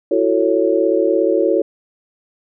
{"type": "chord", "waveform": "sine", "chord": "F# minor seventh", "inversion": "third", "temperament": "just", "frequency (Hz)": [333, 370, 444, 555], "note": ["E4", "F#4", "A4", "C#5"], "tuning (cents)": [18, 0, 16, 2], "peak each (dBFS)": -18, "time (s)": [0.11, 1.62], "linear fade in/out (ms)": 5, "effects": []}